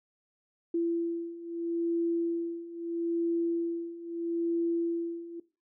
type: beating tone pair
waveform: sine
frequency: 336.9 / 337.67 Hz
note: E4 / E4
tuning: +38 / +42 cents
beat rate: 0.77 Hz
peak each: -33 / -30 dBFS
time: 0.74-5.4 s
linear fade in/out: 5 ms
effects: noise-tail reverb RT60 0.3 s tail -18 dB re dry